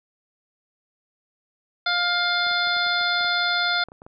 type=harmonic tone; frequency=704 Hz; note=F5; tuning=14 cents sharp; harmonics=1 / 2 / 3 / 5 / 6 / 7; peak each=-28 / -23 / -30 / -26 / -29 / -34 dBFS; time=1.86-3.84 s; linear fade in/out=5 ms
type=clicks; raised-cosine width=1 ms; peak=-30 dBFS; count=12; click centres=2.467 / 2.513 / 2.672 / 2.766 / 2.865 / 3.012 / 3.21 / 3.247 / 3.886 / 3.919 / 4.019 / 4.065 s
effects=none